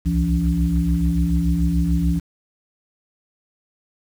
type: tone cluster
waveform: sine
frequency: 62.8 / 69.7 / 169.4 / 285.8 Hz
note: B1 / C#2 / E3 / D4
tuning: +30 / +10 / +48 / -47 cents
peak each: -23 / -22 / -19 / -26 dBFS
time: 0.05-2.2 s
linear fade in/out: 20 ms
effects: 7-bit